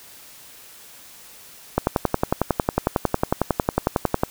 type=click train; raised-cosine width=1 ms; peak=-3 dBFS; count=28; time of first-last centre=1.78-4.235 s; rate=11 Hz; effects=white hiss -45 dBFS RMS until 4.3 s